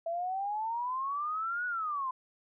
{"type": "exponential two-way sweep", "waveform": "sine", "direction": "up then down", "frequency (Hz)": [659.3, 1480, 1013], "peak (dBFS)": -31, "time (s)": [0.06, 2.11], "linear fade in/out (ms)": 5, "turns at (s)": 1.66, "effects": []}